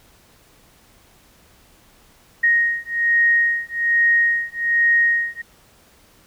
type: beating tone pair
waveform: sine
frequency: 1869 / 1870.2 Hz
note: A#6 / A#6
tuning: +4 / +5 cents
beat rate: 1.2 Hz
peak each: -18 / -18 dBFS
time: 2.43-5.42 s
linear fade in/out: 10 ms
effects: pink hiss -53 dBFS RMS until 6.26 s